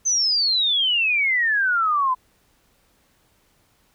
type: exponential sweep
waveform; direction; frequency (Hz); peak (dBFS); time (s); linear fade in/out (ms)
sine; down; 6272 to 997; -17; 0.05-2.15; 20
effects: pink hiss -62 dBFS RMS until 3.94 s